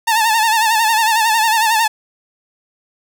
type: tone with vibrato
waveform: sawtooth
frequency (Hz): 890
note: A5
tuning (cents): +20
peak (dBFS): -8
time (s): 0.07-1.88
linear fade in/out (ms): 10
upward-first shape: sine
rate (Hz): 11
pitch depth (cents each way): 72
effects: none